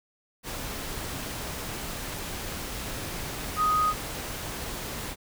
sine tone in noise, 1248 Hz, D#6, 5 cents sharp, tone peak -21 dBFS, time 3.56-3.94 s, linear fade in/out 50 ms, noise pink, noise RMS -35 dBFS, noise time 0.43-5.16 s, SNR +11 dB, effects none

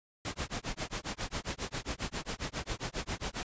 pink noise with tremolo, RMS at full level -34 dBFS, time 0.25-3.43 s, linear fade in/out 0 ms, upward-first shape sine, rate 7.4 Hz, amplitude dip 100%, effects resampled to 16000 Hz

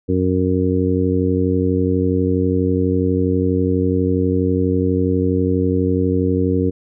harmonic tone, 92.2 Hz, F#2, 6 cents flat, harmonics 1 / 2 / 3 / 4 / 5, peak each -20 / -22 / -19 / -23 / -21 dBFS, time 0.08-6.71 s, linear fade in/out 20 ms, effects none

